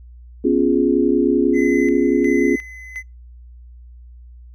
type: chord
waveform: sine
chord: C# dominant seventh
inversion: third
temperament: equal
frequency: 246.9 / 277.2 / 349.2 / 415.3 Hz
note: B3 / C#4 / E#4 / G#4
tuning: 0 / 0 / 0 / 0 cents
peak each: -20 / -17 / -18 / -20 dBFS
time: 0.44-2.56 s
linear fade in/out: 10 ms
type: tone with tremolo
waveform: triangle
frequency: 2031 Hz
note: B6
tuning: 48 cents sharp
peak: -23 dBFS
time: 1.53-3.03 s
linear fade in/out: 50 ms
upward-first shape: square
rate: 1.4 Hz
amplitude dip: 70%
effects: noise-tail reverb RT60 0.2 s tail -25 dB re dry + added 60 Hz sine -38 dBFS peak until 4.54 s